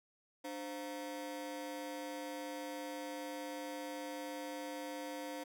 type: ring-modulated tone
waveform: 30% pulse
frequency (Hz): 408.8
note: G#4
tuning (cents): -27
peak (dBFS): -36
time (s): 0.44-5.44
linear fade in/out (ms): 10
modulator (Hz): 113
effects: none